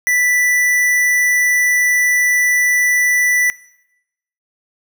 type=tone; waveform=square; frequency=1975.5 Hz; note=B6; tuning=in tune; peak=-13 dBFS; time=0.07-3.5 s; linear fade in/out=0 ms; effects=noise-tail reverb RT60 0.9 s tail -21 dB re dry